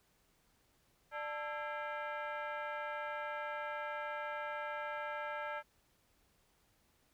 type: tone with frequency modulation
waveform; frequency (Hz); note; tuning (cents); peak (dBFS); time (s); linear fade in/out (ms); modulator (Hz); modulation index
sine; 146.83; D3; 0; -38; 1.11-5.63; 50; 740; 2.4
effects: pink hiss -73 dBFS RMS until 7.13 s